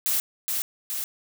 blue noise with echo, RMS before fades -24 dBFS, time 0.06-0.2 s, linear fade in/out 0 ms, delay 420 ms, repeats 2, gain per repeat -3 dB, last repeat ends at 1.04 s, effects none

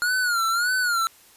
square tone with vibrato, 1422 Hz, F6, 31 cents sharp, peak -21 dBFS, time 0.02-1.07 s, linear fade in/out 0 ms, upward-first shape sine, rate 1.7 Hz, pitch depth 110 cents each way, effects white hiss -53 dBFS RMS until 1.36 s + resampled to 32000 Hz

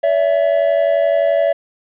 triangle tone pair together, 570 / 661.6 Hz, C#5 / E5, +48 / +6 cents, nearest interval minor third, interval 258 cents, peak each -13 dBFS, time 0.03-1.53 s, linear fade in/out 10 ms, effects resampled to 8000 Hz + 8-bit

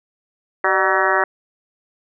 harmonic tone with a mistuned harmonic, 189.6 Hz, F#3, 43 cents sharp, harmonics 2 / 3 / 4 / 5 / 6 / 7 / 8 / 9 / 10, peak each -23 / -23 / -23 / -23 / -23 / -23 / -23 / -23 / -23 dBFS, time 0.64-1.24 s, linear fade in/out 2 ms, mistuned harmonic 3, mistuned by +80 cents, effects none

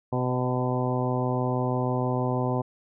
harmonic tone with a mistuned harmonic, 126.2 Hz, B2, 38 cents sharp, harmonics 1 / 2 / 3 / 4 / 5 / 6 / 7 / 8, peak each -27 / -30 / -32 / -33 / -34 / -35 / -35 / -36 dBFS, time 0.12-2.62 s, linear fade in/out 10 ms, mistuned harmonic 5, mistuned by -19 cents, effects none

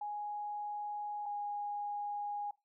sine tone pair in turn, 830.6 / 823 Hz, G#5 / G#5, 0 / -16 cents, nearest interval unison, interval 16 cents, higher first, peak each -37 / -36 dBFS, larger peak second, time 0.01-1.26 / 1.26-2.51 s, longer neither, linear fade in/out 5 ms, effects noise-tail reverb RT60 0.2 s tail -20 dB re dry

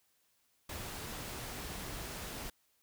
pink noise, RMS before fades -43 dBFS, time 0.69-2.5 s, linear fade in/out 5 ms, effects white hiss -74 dBFS RMS until 2.82 s

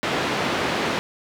pink band-pass noise, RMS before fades -24 dBFS, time 0.03-0.99 s, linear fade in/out 0 ms, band 200 to 3400 Hz, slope 12 dB/octave, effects none

